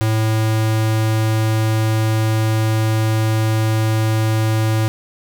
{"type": "tone", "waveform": "square", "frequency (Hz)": 110, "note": "A2", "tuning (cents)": 0, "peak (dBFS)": -15, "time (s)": [0.01, 4.88], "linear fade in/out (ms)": 0, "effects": []}